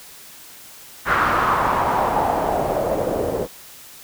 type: noise with low-pass filter sweep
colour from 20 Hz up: white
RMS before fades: -20 dBFS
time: 1.05-3.48 s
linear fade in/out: 50 ms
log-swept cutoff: 1400 to 470 Hz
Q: 3.4
effects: white hiss -42 dBFS RMS until 4.03 s